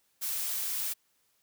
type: noise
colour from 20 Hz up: blue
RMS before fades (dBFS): -33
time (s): 0.21-0.94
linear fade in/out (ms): 20
effects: white hiss -72 dBFS RMS until 1.42 s